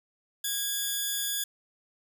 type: tone pair together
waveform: 10% pulse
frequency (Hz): 1638 / 3471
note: G#6 / A7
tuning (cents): -24 / -24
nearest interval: octave + minor second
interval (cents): 1300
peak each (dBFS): -27 / -22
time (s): 0.44-1.44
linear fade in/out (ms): 5
effects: none